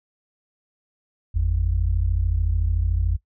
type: tone pair together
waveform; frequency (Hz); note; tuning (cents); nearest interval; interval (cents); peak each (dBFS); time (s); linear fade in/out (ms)
sine; 50.78 / 84.4; G#1 / E2; -38 / +41; major sixth; 879; -20 / -21; 1.34-3.17; 20
effects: noise-tail reverb RT60 0.1 s tail -19 dB re dry + tanh soft clip ceiling -11 dBFS